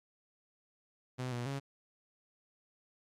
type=tone with pitch steps; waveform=sawtooth; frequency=127.2 / 121 / 138.1 Hz; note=C3 / B2 / C#3; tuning=-48 / -35 / -6 cents; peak=-32 dBFS; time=1.18-1.6 s; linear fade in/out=20 ms; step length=140 ms; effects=low-pass 9000 Hz 12 dB/octave + AAC 64 kbps